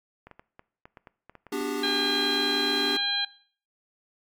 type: clicks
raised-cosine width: 0.5 ms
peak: -30 dBFS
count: 11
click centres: 0.27 / 0.313 / 0.395 / 0.594 / 0.855 / 0.972 / 1.072 / 1.296 / 1.353 / 1.467 / 1.61 s
type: chord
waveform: square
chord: G major seventh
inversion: first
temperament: equal with one note detuned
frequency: 246.9 / 293.7 / 370 / 399.5 Hz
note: B3 / D4 / F#4 / G4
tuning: 0 / 0 / 0 / +33 cents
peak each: -36 / -32 / -38 / -32 dBFS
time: 1.52-2.97 s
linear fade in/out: 5 ms
type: harmonic tone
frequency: 808 Hz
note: G#5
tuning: 48 cents flat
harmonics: 1 / 2 / 3 / 4 / 5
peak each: -37 / -31 / -37 / -29 / -27 dBFS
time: 1.83-3.25 s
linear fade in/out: 5 ms
effects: noise-tail reverb RT60 0.5 s tail -20 dB re dry + MP3 96 kbps